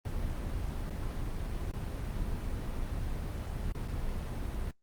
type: noise with dropouts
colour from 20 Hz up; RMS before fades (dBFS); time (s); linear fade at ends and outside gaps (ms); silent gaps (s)
brown; -35; 0.05-4.71; 2; 0.899-0.904 / 1.715-1.736 / 3.723-3.748 / 3.878-3.882
effects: noise-tail reverb RT60 0.1 s tail -19 dB re dry + Opus 32 kbps